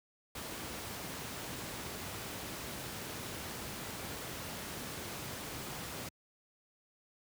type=noise; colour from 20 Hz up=pink; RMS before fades=-42 dBFS; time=0.35-6.09 s; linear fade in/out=5 ms; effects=high-pass 80 Hz 12 dB/octave